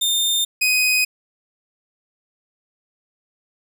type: tone pair in turn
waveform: sawtooth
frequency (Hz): 3622 / 2504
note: A7 / D#7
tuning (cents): +49 / +10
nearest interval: tritone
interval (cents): 639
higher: first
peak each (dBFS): -14 / -12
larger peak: second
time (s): 0.01-0.45 / 0.61-1.05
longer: neither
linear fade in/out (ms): 10
effects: none